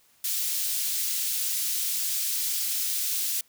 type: high-pass noise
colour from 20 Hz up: white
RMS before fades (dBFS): -28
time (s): 0.24-3.41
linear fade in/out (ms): 5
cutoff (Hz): 3600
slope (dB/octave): 12
effects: white hiss -62 dBFS RMS until 3.48 s